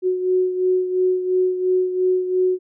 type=beating tone pair; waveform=sine; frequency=367.8 / 370.7 Hz; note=F#4 / F#4; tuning=-10 / +3 cents; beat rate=2.9 Hz; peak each=-17 / -24 dBFS; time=0.02-2.59 s; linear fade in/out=50 ms; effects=none